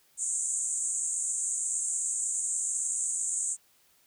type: band-pass noise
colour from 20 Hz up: white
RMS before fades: -31 dBFS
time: 0.17-3.57 s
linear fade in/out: 50 ms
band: 6800 to 8800 Hz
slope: 96 dB/octave
effects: white hiss -65 dBFS RMS until 4.06 s